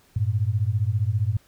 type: beating tone pair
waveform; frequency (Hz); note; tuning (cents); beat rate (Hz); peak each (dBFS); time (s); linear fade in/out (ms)
sine; 98 / 113; G2 / A2; 0 / +47; 15; -23 / -23; 0.16-1.37; 5
effects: pink hiss -59 dBFS RMS until 1.47 s